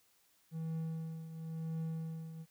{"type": "tone with tremolo", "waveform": "triangle", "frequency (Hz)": 161.6, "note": "E3", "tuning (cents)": -34, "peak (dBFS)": -33, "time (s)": [0.51, 2.46], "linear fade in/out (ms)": 50, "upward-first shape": "triangle", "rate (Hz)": 0.96, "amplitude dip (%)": 70, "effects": ["white hiss -71 dBFS RMS until 2.5 s"]}